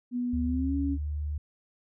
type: tone with pitch glide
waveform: sine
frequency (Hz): 245.1 to 278.3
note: B3 to C#4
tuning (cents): -13 to +7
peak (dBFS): -27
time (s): 0.11-0.98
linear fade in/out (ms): 50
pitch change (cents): +220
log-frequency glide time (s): 0.44-0.76
type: tone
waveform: sine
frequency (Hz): 74.3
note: D2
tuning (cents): +21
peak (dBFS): -29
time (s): 0.33-1.38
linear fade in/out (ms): 5
effects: none